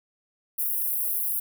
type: high-pass noise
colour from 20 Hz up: pink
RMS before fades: -27 dBFS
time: 0.58-1.4 s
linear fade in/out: 10 ms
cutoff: 11000 Hz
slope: 48 dB/octave
effects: none